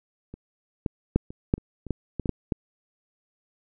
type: clicks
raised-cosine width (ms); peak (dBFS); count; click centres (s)
3; -26 / -13 / -6 / -25 / -7 / -27 / -25 / -12 / -16 / -15 / -10 / -11; 12; 0.34 / 0.862 / 1.16 / 1.305 / 1.539 / 1.58 / 1.867 / 1.907 / 2.197 / 2.258 / 2.293 / 2.522
effects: none